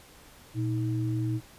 sine tone pair together, 118.4 / 316.3 Hz, A#2 / D#4, +27 / +29 cents, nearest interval octave + perfect fourth, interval 1702 cents, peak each -27 / -32 dBFS, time 0.54-1.41 s, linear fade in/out 50 ms, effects pink hiss -53 dBFS RMS until 1.58 s + resampled to 32000 Hz

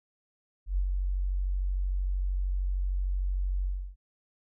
sine tone with ADSR envelope, 46.56 Hz, F#1, 12 cents sharp, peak -23 dBFS, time 0.66-3.96 s, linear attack 110 ms, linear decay 79 ms, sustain -3 dB, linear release 310 ms, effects none

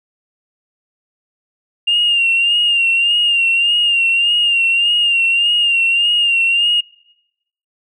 sine tone with vibrato, 2794 Hz, F7, in tune, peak -10 dBFS, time 1.87-6.81 s, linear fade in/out 10 ms, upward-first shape sine, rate 1.7 Hz, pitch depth 50 cents each way, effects noise-tail reverb RT60 0.9 s tail -25 dB re dry + tanh soft clip ceiling -6 dBFS

